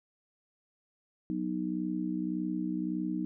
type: harmonic tone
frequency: 61.74 Hz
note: B1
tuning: in tune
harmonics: 3 / 4 / 5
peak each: -35 / -37 / -33 dBFS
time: 1.3-3.25 s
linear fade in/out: 0 ms
effects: none